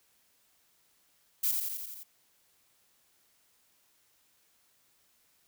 violet noise with echo, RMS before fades -28 dBFS, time 1.43-1.52 s, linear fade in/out 10 ms, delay 86 ms, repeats 6, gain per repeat -3 dB, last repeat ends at 2.036 s, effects white hiss -69 dBFS RMS until 5.47 s

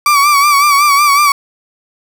35% pulse tone with vibrato, 1153 Hz, D6, 32 cents flat, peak -5 dBFS, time 0.06-1.32 s, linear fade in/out 2 ms, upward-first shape sine, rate 5.4 Hz, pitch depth 59 cents each way, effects none

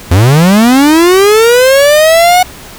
45% pulse linear sweep, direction up, 81.2 to 738 Hz, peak -3 dBFS, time 0.11-2.43 s, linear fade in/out 5 ms, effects pink hiss -30 dBFS RMS until 2.78 s

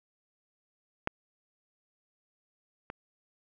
clicks, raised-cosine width 0.5 ms, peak -13 / -23 dBFS, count 2, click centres 1.074 / 2.901 s, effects none

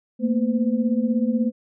sine tone cluster, 224.2 / 240.5 / 511 Hz, A3 / B3 / C5, +33 / -46 / -41 cents, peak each -21 / -22 / -30 dBFS, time 0.19-1.52 s, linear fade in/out 50 ms, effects none

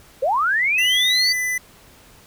sine linear sweep, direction up, 480 to 4683 Hz, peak -16 dBFS, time 0.22-1.33 s, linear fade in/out 10 ms
square tone, 2000 Hz, B6, 21 cents sharp, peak -21 dBFS, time 0.78-1.58 s, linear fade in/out 5 ms
effects pink hiss -49 dBFS RMS until 2.26 s

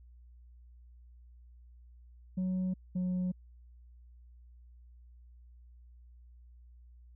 sine tone pair in turn, 185 / 182.03 Hz, F#3 / F#3, 0 / -28 cents, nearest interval unison, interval 28 cents, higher first, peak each -27 dBFS, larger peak neither, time 2.37-2.74 / 2.95-3.32 s, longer neither, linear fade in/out 10 ms, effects tanh soft clip ceiling -29 dBFS + added 60 Hz sine -53 dBFS peak until 7.15 s

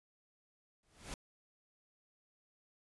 pink noise with exponential growth, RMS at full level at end -41 dBFS, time 0.83-1.14 s, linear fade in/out 1 ms, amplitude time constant 67 ms, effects resampled to 24000 Hz

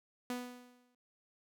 sawtooth tone with exponential decay, 246.9 Hz, B3, in tune, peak -31 dBFS, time 0.3-0.95 s, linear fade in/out 2 ms, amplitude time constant 140 ms, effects none

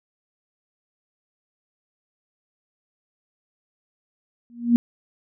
sine tone with exponential growth, 237.3 Hz, A#3, 31 cents sharp, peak -9 dBFS, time 4.5-4.76 s, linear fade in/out 0 ms, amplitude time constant 56 ms, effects none

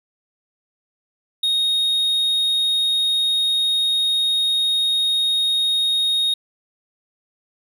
triangle tone, 3729 Hz, A#7, in tune, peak -15 dBFS, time 1.43-6.34 s, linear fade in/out 5 ms, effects none

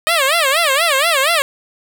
10% pulse tone with vibrato, 603 Hz, D5, 46 cents sharp, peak -4 dBFS, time 0.07-1.42 s, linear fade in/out 0 ms, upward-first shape sine, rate 4.2 Hz, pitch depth 230 cents each way, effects none

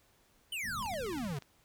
square exponential sweep, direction down, 3112 to 129.1 Hz, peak -36 dBFS, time 0.52-1.39 s, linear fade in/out 5 ms
white low-pass noise, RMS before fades -47 dBFS, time 0.63-1.34 s, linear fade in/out 10 ms, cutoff 250 Hz, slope 96 dB/octave
clicks, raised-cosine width 0.2 ms, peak -33 dBFS, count 9, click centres 0.825 / 0.861 / 0.939 / 1.065 / 1.131 / 1.183 / 1.249 / 1.368 / 1.423 s
effects pink hiss -68 dBFS RMS until 1.64 s

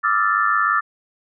sine tone cluster, 1174 / 1280 / 1377 / 1763 Hz, D6 / D#6 / F6 / A6, -1 / +49 / -25 / +3 cents, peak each -21 dBFS, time 0.03-0.81 s, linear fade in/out 20 ms, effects none

